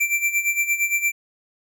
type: tone with tremolo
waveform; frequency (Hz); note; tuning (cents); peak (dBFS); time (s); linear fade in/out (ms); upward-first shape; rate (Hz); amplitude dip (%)
square; 2349; D7; 0; -17; 0-1.12; 10; sine; 8.7; 75
effects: none